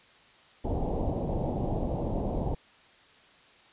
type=low-pass noise; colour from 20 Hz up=pink; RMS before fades=-30 dBFS; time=0.64-2.55 s; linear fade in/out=10 ms; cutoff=840 Hz; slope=48 dB/octave; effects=white hiss -57 dBFS RMS until 3.72 s + resampled to 8000 Hz